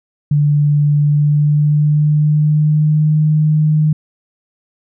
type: tone with pitch glide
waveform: sine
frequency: 146.83 to 153.51 Hz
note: D3 to D#3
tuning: 0 to -23 cents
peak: -9 dBFS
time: 0.31-3.93 s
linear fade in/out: 5 ms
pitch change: +77 cents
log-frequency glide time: 1.01-3.18 s
effects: none